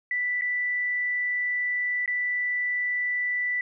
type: tone with dropouts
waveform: sine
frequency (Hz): 1975.5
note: B6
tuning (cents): 0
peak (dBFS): -24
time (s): 0.11-3.61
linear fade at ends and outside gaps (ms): 2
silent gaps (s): 0.412-0.419 / 2.06-2.077
effects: none